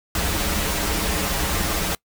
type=noise with comb filter; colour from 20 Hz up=pink; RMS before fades=-23 dBFS; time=0.15-1.95 s; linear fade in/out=2 ms; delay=8 ms; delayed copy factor=-0.7; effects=noise-tail reverb RT60 0.1 s tail -24 dB re dry